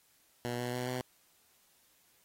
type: tone with pitch steps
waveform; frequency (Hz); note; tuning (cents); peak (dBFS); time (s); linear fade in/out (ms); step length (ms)
10% pulse; 121 / 122.76 / 124.55 / 126.36; B2 / B2 / B2 / B2; -35 / -10 / +15 / +40; -26; 0.45-1.01; 0; 140
effects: white hiss -68 dBFS RMS until 2.24 s + AAC 48 kbps